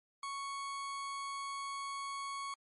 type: tone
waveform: 40% pulse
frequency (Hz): 1108.7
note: C#6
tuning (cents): 0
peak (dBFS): -38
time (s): 0.23-2.54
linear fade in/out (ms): 2
effects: MP3 48 kbps